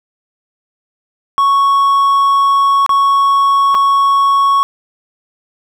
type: tone with dropouts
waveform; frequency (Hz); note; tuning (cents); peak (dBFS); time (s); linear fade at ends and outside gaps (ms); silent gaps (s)
triangle; 1108.7; C#6; 0; -6; 1.38-4.63; 0; 2.863-2.893 / 3.745-3.75
effects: none